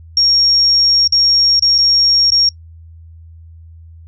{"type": "tone with dropouts", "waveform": "sine", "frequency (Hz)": 5560, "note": "F8", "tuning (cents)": -9, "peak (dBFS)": -8, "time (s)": [0.17, 2.49], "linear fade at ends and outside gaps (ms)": 2, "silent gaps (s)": [[1.076, 1.123], [1.595, 1.623], [1.781, 1.785], [2.304, 2.319]], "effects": ["noise-tail reverb RT60 0.1 s tail -26 dB re dry", "added 82 Hz sine -35 dBFS peak until 4.07 s"]}